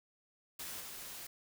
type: noise with level steps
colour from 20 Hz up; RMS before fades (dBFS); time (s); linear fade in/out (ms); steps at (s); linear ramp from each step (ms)
white; -44 / -47; 0.59-1.27; 5; 0.8; 10
effects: none